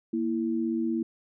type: tone pair together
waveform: sine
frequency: 233.1 / 329.7 Hz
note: A#3 / E4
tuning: 0 / 0 cents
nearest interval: tritone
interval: 600 cents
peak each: -28 dBFS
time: 0.13-1.03 s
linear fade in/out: 5 ms
effects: none